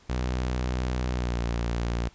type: tone with pitch glide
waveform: sawtooth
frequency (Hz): 62.4 to 58.56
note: B1 to A#1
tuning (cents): +19 to +9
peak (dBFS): -22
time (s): 0.09-2.09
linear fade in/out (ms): 10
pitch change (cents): -110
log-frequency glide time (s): 1.1-1.39
effects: pink hiss -57 dBFS RMS until 2.14 s + resampled to 16000 Hz